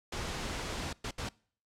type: noise bursts at uneven times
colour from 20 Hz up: pink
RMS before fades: -37 dBFS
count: 3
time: 0.12-0.93 / 1.04-1.11 / 1.18-1.29 s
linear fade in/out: 5 ms
effects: noise-tail reverb RT60 0.5 s tail -24 dB re dry + low-pass 7000 Hz 12 dB/octave